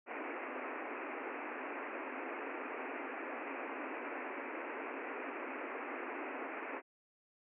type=band-pass noise; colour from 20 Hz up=pink; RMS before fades=-43 dBFS; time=0.06-6.82 s; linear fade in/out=50 ms; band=250 to 2600 Hz; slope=96 dB/octave; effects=none